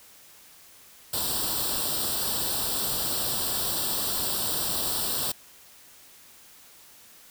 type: noise with comb filter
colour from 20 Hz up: white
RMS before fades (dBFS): -28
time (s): 1.13-5.32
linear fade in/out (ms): 5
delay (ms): 0.23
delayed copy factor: +0.8
effects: white hiss -52 dBFS RMS until 7.3 s